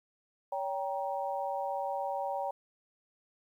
sine chord, G diminished, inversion second, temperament just, 564.5 / 784 / 940.8 Hz, Db5 / G5 / Bb5, +31 / 0 / +16 cents, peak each -36 / -35 / -38 dBFS, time 0.52-2.51 s, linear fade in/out 5 ms, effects 11-bit

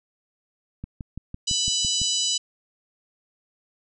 click train, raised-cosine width 5 ms, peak -21 dBFS, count 8, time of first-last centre 0.84-2.016 s, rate 5.95 Hz
harmonic tone, 991 Hz, B5, 6 cents sharp, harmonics 3 / 4 / 5 / 6 / 7 / 8, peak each -27 / -28 / -29 / -30 / -30 / -31 dBFS, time 1.47-2.38 s, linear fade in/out 10 ms
effects none

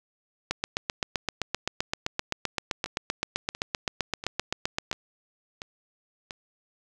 two click trains, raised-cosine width 0.2 ms, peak -19 / -9 dBFS, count 6 / 35, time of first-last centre 2.86-6.308 / 0.51-4.914 s, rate 1.45 / 7.72 Hz, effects none

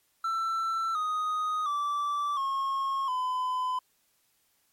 triangle tone with pitch steps, 1336 / 1246.5 / 1163.1 / 1085.2 / 1012.5 Hz, E6 / D#6 / D6 / C#6 / B5, +23 / +3 / -17 / -37 / +43 cents, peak -25 dBFS, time 0.24-3.79 s, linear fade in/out 5 ms, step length 710 ms, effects white hiss -70 dBFS RMS until 4.72 s + MP3 64 kbps

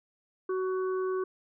harmonic tone, 374.2 Hz, F#4, 20 cents sharp, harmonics 1 / 3 / 4, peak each -28 / -38 / -45 dBFS, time 0.49-1.24 s, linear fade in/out 5 ms, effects none

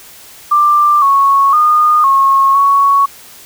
sine tone with pitch steps, 1184 / 1105 / 1222 / 1089 / 1114 Hz, D6 / C#6 / D#6 / C#6 / C#6, +14 / -6 / -32 / -31 / +8 cents, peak -6 dBFS, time 0.51-3.06 s, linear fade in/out 10 ms, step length 510 ms, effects white hiss -37 dBFS RMS until 3.45 s

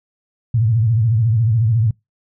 sine tone with vibrato, 113 Hz, A2, 47 cents sharp, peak -12 dBFS, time 0.54-1.91 s, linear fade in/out 5 ms, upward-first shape sine, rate 14 Hz, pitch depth 140 cents each way, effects noise-tail reverb RT60 0.2 s tail -26 dB re dry

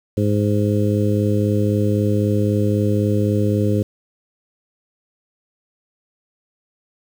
harmonic tone, 103.83 Hz, G#2, in tune, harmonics 1 / 2 / 3 / 4 / 5, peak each -18 / -21 / -23 / -24 / -25 dBFS, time 0.17-3.83 s, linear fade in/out 5 ms, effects 7-bit

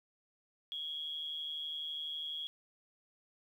sine tone with amplitude modulation, 3309 Hz, G#7, 7 cents flat, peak -35 dBFS, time 0.72-2.47 s, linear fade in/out 0 ms, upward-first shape sine, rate 152 Hz, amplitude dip 60%, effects 11-bit

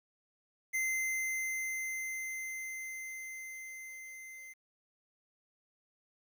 square tone with level ramp, 2074 Hz, C7, 16 cents flat, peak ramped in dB -31 to -48 dBFS, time 0.73-4.54 s, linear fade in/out 20 ms, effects 11-bit

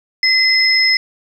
sine tone pair together, 2046 / 5163 Hz, C7 / E8, -39 / -37 cents, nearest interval octave + major third, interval 1602 cents, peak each -13 dBFS, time 0.23-0.97 s, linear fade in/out 2 ms, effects 7-bit

